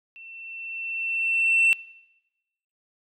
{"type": "tone with level ramp", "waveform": "sine", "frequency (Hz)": 2692, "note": "E7", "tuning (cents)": 36, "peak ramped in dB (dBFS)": [-42, -13], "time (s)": [0.16, 1.73], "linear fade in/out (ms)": 0, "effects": ["noise-tail reverb RT60 1.0 s tail -24 dB re dry", "tanh soft clip ceiling -14 dBFS"]}